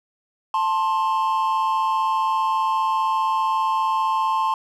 triangle tone pair together, 882 / 1057.1 Hz, A5 / C6, +4 / +17 cents, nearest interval minor third, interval 313 cents, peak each -19 / -18 dBFS, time 0.54-4.54 s, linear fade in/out 2 ms, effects tanh soft clip ceiling -12 dBFS

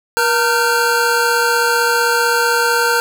square tone cluster, 475.6 / 915 / 1391 / 1542 Hz, A#4 / A#5 / F6 / G6, +35 / -32 / -7 / -29 cents, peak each -19 dBFS, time 0.17-3 s, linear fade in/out 0 ms, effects none

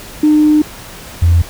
sine tone pair in turn, 303.1 / 85.05 Hz, D#4 / F2, -45 / -45 cents, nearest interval octave + minor seventh, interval 2200 cents, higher first, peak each -5 dBFS, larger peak neither, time 0.23-0.62 / 1.22-1.42 s, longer first, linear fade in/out 5 ms, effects tanh soft clip ceiling -1 dBFS + pink hiss -32 dBFS RMS until 1.49 s

